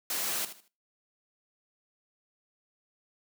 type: noise with echo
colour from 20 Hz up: white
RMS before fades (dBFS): -32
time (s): 0.1-0.45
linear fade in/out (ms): 2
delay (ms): 77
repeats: 3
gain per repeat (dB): -12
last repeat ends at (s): 0.681
effects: noise-tail reverb RT60 0.3 s tail -19 dB re dry + high-pass 200 Hz 12 dB/octave